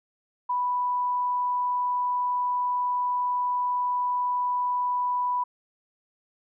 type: tone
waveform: sine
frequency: 987.8 Hz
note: B5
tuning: in tune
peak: -23 dBFS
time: 0.49-5.44 s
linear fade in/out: 10 ms
effects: none